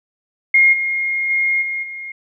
sine tone with level steps, 2139 Hz, C7, 38 cents sharp, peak -8 / -17 / -14 / -20 / -27 dBFS, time 0.54-2.12 s, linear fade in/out 5 ms, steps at 0.72 / 1.29 / 1.61 / 1.82 s, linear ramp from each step 20 ms, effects none

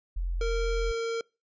sine tone, 43.57 Hz, F1, 3 cents flat, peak -27 dBFS, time 0.16-0.92 s, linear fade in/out 10 ms
square tone with pitch glide, 461.5 to 458.8 Hz, A#4 to A#4, -17 to -28 cents, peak -29 dBFS, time 0.41-1.21 s, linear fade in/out 2 ms, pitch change -11 cents, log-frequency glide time 0.72-0.97 s
effects noise-tail reverb RT60 0.3 s tail -26 dB re dry + resampled to 16000 Hz

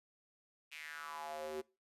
square tone with high-pass filter sweep, 77 Hz, D#2, 17 cents flat, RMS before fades -45 dBFS, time 0.71-1.62 s, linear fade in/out 20 ms, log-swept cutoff 2600 to 360 Hz, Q 4.8, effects noise-tail reverb RT60 0.3 s tail -23 dB re dry + resampled to 32000 Hz

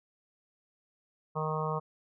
harmonic tone, 155.56 Hz, D#3, in tune, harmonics 1 / 3 / 4 / 5 / 6 / 7 / 8, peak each -34 / -36 / -40 / -41 / -39 / -36 / -41 dBFS, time 1.35-1.8 s, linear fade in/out 20 ms, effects none

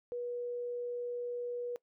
sine tone, 484.6 Hz, B4, 33 cents flat, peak -35 dBFS, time 0.12-1.76 s, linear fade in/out 0 ms, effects noise-tail reverb RT60 0.1 s tail -21 dB re dry

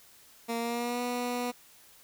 15% pulse tone with pitch glide, 232.1 to 244.6 Hz, A#3 to B3, -7 to -16 cents, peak -24 dBFS, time 0.48-1.52 s, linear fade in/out 20 ms, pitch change +91 cents, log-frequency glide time 0.58-1.01 s, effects white hiss -57 dBFS RMS until 2.03 s

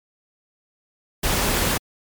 pink noise, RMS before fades -21 dBFS, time 1.23-1.78 s, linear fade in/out 10 ms, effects MP3 96 kbps

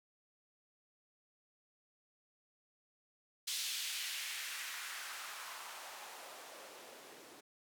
blue noise with band-pass filter sweep, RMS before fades -45 dBFS, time 3.47-7.41 s, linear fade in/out 10 ms, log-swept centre 3700 to 320 Hz, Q 1.4, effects none

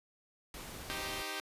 pink noise, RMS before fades -46 dBFS, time 0.54-1.22 s, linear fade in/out 2 ms
5% pulse chord, C minor, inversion first, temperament equal, 311.1 / 392 / 523.3 Hz, Eb4 / G4 / C5, 0 / 0 / 0 cents, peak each -31 / -29 / -34 dBFS, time 0.9-1.4 s, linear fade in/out 0 ms
effects resampled to 32000 Hz

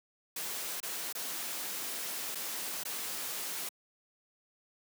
white noise with dropouts, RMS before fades -38 dBFS, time 0.36-3.69 s, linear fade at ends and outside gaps 5 ms, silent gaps 0.803-0.829 / 1.127-1.15 / 2.349-2.354 / 2.836-2.851 s, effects high-pass 200 Hz 12 dB/octave

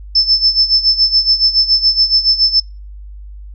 sine tone with tremolo, 5274 Hz, E8, in tune, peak -6 dBFS, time 0.15-2.6 s, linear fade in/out 5 ms, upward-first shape sine, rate 7.1 Hz, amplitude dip 80%, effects noise-tail reverb RT60 0.3 s tail -26 dB re dry + added 50 Hz sine -29 dBFS peak until 3.54 s

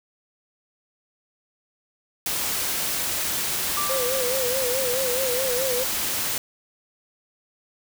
white noise, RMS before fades -26 dBFS, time 2.26-6.38 s, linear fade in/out 2 ms
triangle tone with exponential decay, 1174.7 Hz, D6, in tune, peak -23 dBFS, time 3.77-4.83 s, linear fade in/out 2 ms, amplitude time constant 230 ms
sine tone with vibrato, 511 Hz, C5, 41 cents flat, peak -24 dBFS, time 3.89-5.84 s, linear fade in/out 10 ms, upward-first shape sine, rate 4.7 Hz, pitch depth 88 cents each way
effects none

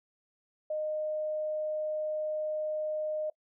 sine tone, 615 Hz, D#5, 20 cents flat, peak -30 dBFS, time 0.7-3.3 s, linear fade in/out 5 ms, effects noise-tail reverb RT60 0.1 s tail -22 dB re dry

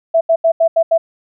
sine tone bursts at uneven times, 659.3 Hz, E5, in tune, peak -8 dBFS, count 6, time 0.14-0.21 / 0.29-0.36 / 0.44-0.52 / 0.6-0.68 / 0.76-0.83 / 0.91-0.98 s, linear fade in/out 10 ms, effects none

